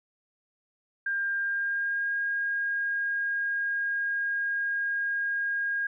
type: tone with pitch glide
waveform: sine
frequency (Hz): 1600 to 1626.1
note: G6 to G#6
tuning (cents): +35 to -37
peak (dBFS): -26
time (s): 1.06-5.87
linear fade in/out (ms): 5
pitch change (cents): +28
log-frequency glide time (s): 1.4-2.12
effects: none